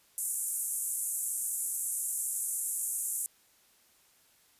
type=band-pass noise; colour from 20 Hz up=white; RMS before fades=-34 dBFS; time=0.18-3.26 s; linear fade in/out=0 ms; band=7500 to 12000 Hz; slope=48 dB/octave; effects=white hiss -65 dBFS RMS until 4.59 s + resampled to 32000 Hz